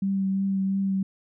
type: tone with vibrato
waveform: sine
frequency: 193.9 Hz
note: G3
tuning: 19 cents flat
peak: -22 dBFS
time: 0.02-1.03 s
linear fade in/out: 5 ms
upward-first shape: triangle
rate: 2.9 Hz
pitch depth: 19 cents each way
effects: none